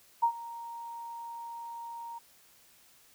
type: tone with ADSR envelope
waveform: sine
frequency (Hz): 932.3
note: A#5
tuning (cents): 0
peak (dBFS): -20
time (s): 0.22-2.19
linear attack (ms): 16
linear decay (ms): 81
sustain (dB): -19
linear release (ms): 13
effects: white hiss -61 dBFS RMS until 3.14 s